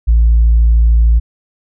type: tone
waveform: sine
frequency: 56.7 Hz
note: A#1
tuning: 47 cents flat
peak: -4 dBFS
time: 0.07-1.2 s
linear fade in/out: 20 ms
effects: tanh soft clip ceiling -3 dBFS